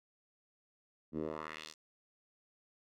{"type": "tone with band-pass filter sweep", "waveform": "10% pulse", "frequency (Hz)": 77.78, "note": "D#2", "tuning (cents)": 0, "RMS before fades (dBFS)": -42, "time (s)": [1.12, 1.75], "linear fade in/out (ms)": 50, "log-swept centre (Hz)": [230, 6300], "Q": 1.7, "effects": []}